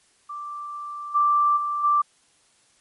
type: tone with level steps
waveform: sine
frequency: 1174.7 Hz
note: D6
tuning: in tune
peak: -31 / -16 / -23 / -16 dBFS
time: 0.29-2.02 s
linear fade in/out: 10 ms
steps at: 1.14 / 1.56 / 1.83 s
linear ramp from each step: 20 ms
effects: white hiss -61 dBFS RMS until 2.8 s + MP3 48 kbps